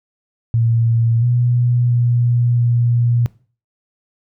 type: tone with pitch steps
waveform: sine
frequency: 115.5 / 121.7 / 120.4 / 119.4 Hz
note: A#2 / B2 / B2 / A#2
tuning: -16 / -25 / -44 / +42 cents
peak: -12 dBFS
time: 0.54-3.26 s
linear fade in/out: 0 ms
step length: 680 ms
effects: noise-tail reverb RT60 0.4 s tail -20 dB re dry